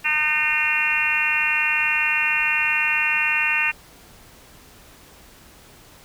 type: harmonic tone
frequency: 304.5 Hz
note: D#4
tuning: 37 cents flat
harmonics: 3 / 4 / 5 / 6 / 7 / 8 / 9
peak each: -32 / -33 / -29 / -25 / -29 / -23 / -22 dBFS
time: 0.04-3.72 s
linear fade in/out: 20 ms
effects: pink hiss -48 dBFS RMS until 6.04 s